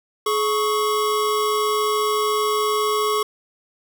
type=tone pair together; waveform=square; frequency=423.8 / 1108.7 Hz; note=G#4 / C#6; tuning=+35 / 0 cents; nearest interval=octave + perfect fourth; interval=1665 cents; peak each=-22 dBFS; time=0.26-3.23 s; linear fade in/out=5 ms; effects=none